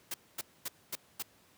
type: noise bursts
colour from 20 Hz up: white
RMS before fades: -37 dBFS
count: 5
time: 0.11-1.225 s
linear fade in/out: 5 ms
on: 31 ms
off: 240 ms
effects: pink hiss -64 dBFS RMS until 1.57 s + high-pass 100 Hz 12 dB/octave